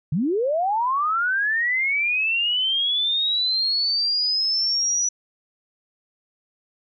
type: linear sweep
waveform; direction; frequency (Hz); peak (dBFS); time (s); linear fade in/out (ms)
sine; up; 130.81 to 5920; -19; 0.12-5.09; 5
effects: none